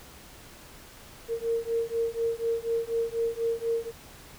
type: beating tone pair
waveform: sine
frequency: 458.6 / 462.7 Hz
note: A#4 / A#4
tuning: -28 / -13 cents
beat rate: 4.1 Hz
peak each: -29 dBFS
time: 1.28-3.92 s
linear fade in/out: 50 ms
effects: pink hiss -49 dBFS RMS until 4.38 s